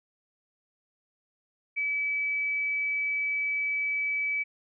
sine tone, 2294 Hz, D7, 41 cents flat, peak -26 dBFS, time 1.76-4.44 s, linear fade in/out 20 ms, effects none

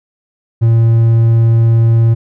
triangle tone, 114.6 Hz, A#2, 29 cents flat, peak -4 dBFS, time 0.61-2.15 s, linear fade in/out 20 ms, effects none

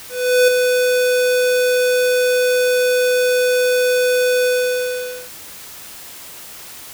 square tone with ADSR envelope, 499.1 Hz, B4, 18 cents sharp, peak -9 dBFS, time 0.09-5.3 s, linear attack 390 ms, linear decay 4 ms, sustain -5 dB, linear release 850 ms, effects white hiss -36 dBFS RMS until 6.93 s

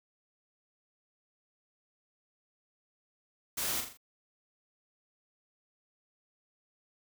white noise with echo, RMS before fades -34 dBFS, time 3.57-3.81 s, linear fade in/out 10 ms, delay 41 ms, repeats 4, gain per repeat -6 dB, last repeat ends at 3.974 s, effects none

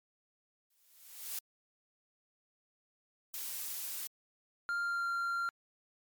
blue noise with exponential growth, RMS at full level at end -36 dBFS, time 0.7-1.39 s, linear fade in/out 5 ms, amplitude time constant 150 ms
blue noise, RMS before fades -40 dBFS, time 3.34-4.07 s, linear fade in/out 0 ms
triangle tone with pitch glide, 1396.9 to 1383.3 Hz, F6 to F6, 0 to -17 cents, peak -30 dBFS, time 4.69-5.49 s, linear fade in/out 0 ms, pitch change -17 cents, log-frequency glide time 4.81-5.08 s
effects MP3 96 kbps

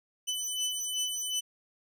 20% pulse beating tone pair, 3000 / 3002.7 Hz, F#7 / F#7, +23 / +25 cents, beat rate 2.7 Hz, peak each -29 / -28 dBFS, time 0.27-1.41 s, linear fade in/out 20 ms, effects none

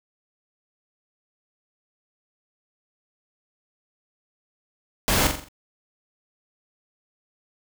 pink noise with echo, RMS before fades -21 dBFS, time 5.08-5.27 s, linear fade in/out 0 ms, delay 43 ms, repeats 5, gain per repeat -6 dB, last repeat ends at 5.485 s, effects none

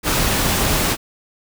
pink noise, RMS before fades -18 dBFS, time 0.03-0.97 s, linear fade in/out 50 ms, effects none

